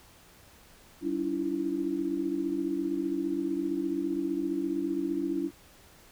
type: tone cluster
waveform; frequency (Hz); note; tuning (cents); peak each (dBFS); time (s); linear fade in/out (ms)
sine; 193 / 287.6 / 321.2 / 336.3; G3 / D4 / E4 / E4; -27 / -36 / -45 / +35; -40 / -31 / -38 / -31; 1.01-5.51; 50
effects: pink hiss -56 dBFS RMS until 6.11 s